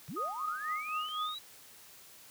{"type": "linear sweep", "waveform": "sine", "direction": "up", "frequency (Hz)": [110, 3951], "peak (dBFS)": -39, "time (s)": [0.08, 1.39], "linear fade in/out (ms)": 10}
{"type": "click train", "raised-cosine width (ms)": 0.3, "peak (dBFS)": -40, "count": 7, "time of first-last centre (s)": [0.08, 1.29], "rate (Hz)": 4.96}
{"type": "tone with tremolo", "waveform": "sine", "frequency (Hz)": 1243, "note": "D#6", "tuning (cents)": -2, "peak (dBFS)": -31, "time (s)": [0.16, 1.35], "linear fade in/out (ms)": 10, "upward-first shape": "triangle", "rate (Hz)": 4, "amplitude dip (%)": 80}
{"effects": ["white hiss -55 dBFS RMS until 2.3 s", "high-pass 60 Hz 12 dB/octave"]}